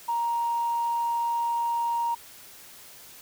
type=tone; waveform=sine; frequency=937 Hz; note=A#5; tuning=9 cents sharp; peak=-23 dBFS; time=0.08-2.15 s; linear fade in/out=10 ms; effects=tanh soft clip ceiling -19 dBFS + white hiss -48 dBFS RMS until 3.21 s